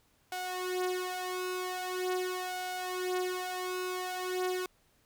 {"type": "tone with flanger", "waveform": "sawtooth", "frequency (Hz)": 366.2, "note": "F#4", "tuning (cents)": -18, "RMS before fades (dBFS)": -35, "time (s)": [0.32, 4.66], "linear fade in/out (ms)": 2, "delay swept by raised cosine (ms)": [1.3, 4.7], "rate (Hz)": 0.43, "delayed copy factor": 0.75, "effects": ["pink hiss -69 dBFS RMS until 5.05 s"]}